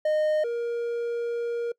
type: tone pair in turn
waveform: triangle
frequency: 614 / 471.2 Hz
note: D#5 / A#4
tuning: -23 / +19 cents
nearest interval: perfect fourth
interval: 458 cents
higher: first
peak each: -19 / -24 dBFS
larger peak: first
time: 0.05-0.44 / 0.44-1.72 s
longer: second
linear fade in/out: 5 ms
effects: noise-tail reverb RT60 0.1 s tail -24 dB re dry